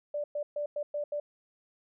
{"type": "tone bursts at uneven times", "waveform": "sine", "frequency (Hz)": 587.3, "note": "D5", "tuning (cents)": 0, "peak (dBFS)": -30, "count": 6, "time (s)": [[0.14, 0.24], [0.35, 0.43], [0.56, 0.66], [0.76, 0.83], [0.94, 1.04], [1.12, 1.2]], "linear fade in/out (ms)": 5, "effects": []}